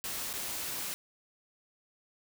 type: noise with dropouts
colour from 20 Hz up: white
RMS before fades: -37 dBFS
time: 0.04-0.94 s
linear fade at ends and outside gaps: 0 ms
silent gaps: 0.33-0.337 s
effects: none